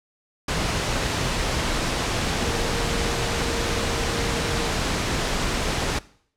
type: tone in noise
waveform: sine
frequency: 466.2 Hz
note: A#4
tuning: in tune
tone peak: -31 dBFS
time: 2.4-4.72 s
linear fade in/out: 5 ms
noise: pink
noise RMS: -24 dBFS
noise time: 0.48-5.99 s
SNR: -10 dB
effects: noise-tail reverb RT60 0.6 s tail -20 dB re dry + low-pass 7000 Hz 12 dB/octave